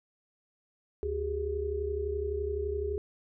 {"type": "tone cluster", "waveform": "sine", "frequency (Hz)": [73.4, 381, 412.8], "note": ["D2", "G4", "G#4"], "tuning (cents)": [0, -49, -10], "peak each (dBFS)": [-35, -37, -32], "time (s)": [1.03, 2.98], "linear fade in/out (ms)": 0, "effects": []}